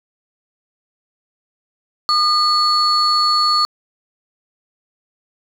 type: tone pair together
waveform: sine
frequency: 1219 / 4403 Hz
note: D#6 / C#8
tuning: -36 / -13 cents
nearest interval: octave + minor seventh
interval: 2223 cents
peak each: -14 dBFS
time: 2.09-3.65 s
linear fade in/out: 0 ms
effects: tanh soft clip ceiling -7 dBFS + 8-bit